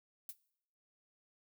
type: noise with exponential decay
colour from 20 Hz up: violet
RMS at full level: -39 dBFS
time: 0.29-0.36 s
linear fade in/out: 2 ms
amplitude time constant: 15 ms
effects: noise-tail reverb RT60 0.7 s tail -21 dB re dry